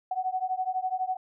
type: beating tone pair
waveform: sine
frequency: 740 / 752 Hz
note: F#5 / F#5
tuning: 0 / +28 cents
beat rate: 12 Hz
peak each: -30 dBFS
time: 0.11-1.17 s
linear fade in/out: 5 ms
effects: none